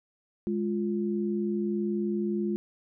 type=tone pair together; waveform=sine; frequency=207.6 / 349.2 Hz; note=G#3 / F4; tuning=0 / 0 cents; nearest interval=major sixth; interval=900 cents; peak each=-28 / -30 dBFS; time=0.47-2.56 s; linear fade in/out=0 ms; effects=none